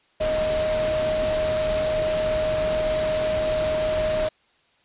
sine tone in noise, 622.3 Hz, D#5, in tune, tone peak -21 dBFS, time 0.2-4.29 s, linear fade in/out 10 ms, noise pink, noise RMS -30 dBFS, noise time 0.2-4.29 s, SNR +6 dB, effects white hiss -62 dBFS RMS until 4.84 s + resampled to 8000 Hz

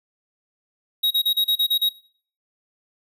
square tone bursts, 3800 Hz, A#7, 33 cents sharp, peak -18 dBFS, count 8, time 1.03-1.892 s, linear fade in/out 10 ms, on 78 ms, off 34 ms, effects noise-tail reverb RT60 0.5 s tail -20 dB re dry

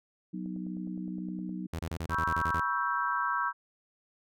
harmonic tone, 61.74 Hz, B1, in tune, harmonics 3 / 4 / 5, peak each -36 / -42 / -40 dBFS, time 0.33-1.67 s, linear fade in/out 10 ms
click train, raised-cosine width 2 ms, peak -39 dBFS, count 11, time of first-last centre 0.46-1.493 s, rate 9.68 Hz
sawtooth tone bursts, 82.41 Hz, E2, in tune, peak -29 dBFS, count 10, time 1.73-2.602 s, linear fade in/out 5 ms, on 62 ms, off 28 ms
sine chord, C# half-diminished seventh, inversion third, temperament equal with one note detuned, 970.2 / 1108.7 / 1318.5 / 1568 Hz, B5 / C#6 / E6 / G6, -31 / 0 / 0 / 0 cents, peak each -33 dBFS, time 2.09-3.53 s, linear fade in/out 50 ms
effects none

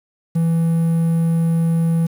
triangle tone with quantisation, 165.5 Hz, E3, 7 cents sharp, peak -12 dBFS, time 0.35-2.07 s, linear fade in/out 10 ms, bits 7, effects none

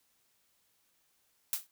blue noise with exponential decay, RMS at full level -28 dBFS, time 1.53-1.67 s, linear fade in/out 0 ms, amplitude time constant 30 ms, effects white hiss -73 dBFS RMS until 1.71 s

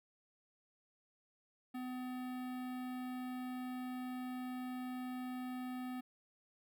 square tone with notch filter, 252.7 Hz, B3, 40 cents sharp, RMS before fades -43 dBFS, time 1.74-6.01 s, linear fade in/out 10 ms, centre 6200 Hz, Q 0.53, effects none

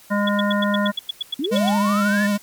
harmonic tone, 204.3 Hz, G#3, 28 cents flat, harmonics 1 / 3 / 5 / 7 / 9, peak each -19 / -24 / -26 / -27 / -29 dBFS, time 0.1-0.92 s, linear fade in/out 20 ms
sine tone bursts, 3390 Hz, G#7, 35 cents sharp, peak -20 dBFS, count 13, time 0.27-1.694 s, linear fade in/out 5 ms, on 20 ms, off 97 ms
sine linear sweep, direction up, 246.9 to 1807 Hz, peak -21 dBFS, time 1.39-2.27 s, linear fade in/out 5 ms
square tone with vibrato, 204.7 Hz, G#3, 25 cents flat, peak -18 dBFS, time 1.51-2.38 s, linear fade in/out 20 ms, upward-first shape triangle, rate 13 Hz, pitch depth 28 cents each way
effects white hiss -48 dBFS RMS until 2.42 s + MP3 96 kbps

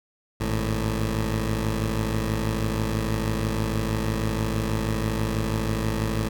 15% pulse tone pair together, 52.15 / 110.5 Hz, G#1 / A2, +8 / +8 cents, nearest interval octave + minor second, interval 1300 cents, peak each -20 dBFS, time 0.4-6.29 s, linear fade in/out 10 ms, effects none

